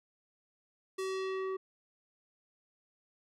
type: tone with low-pass filter sweep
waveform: square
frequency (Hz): 380.5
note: F#4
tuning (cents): +48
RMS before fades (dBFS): -36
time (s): 0.98-1.57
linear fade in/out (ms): 10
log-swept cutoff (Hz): 11000 to 1100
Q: 1
effects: none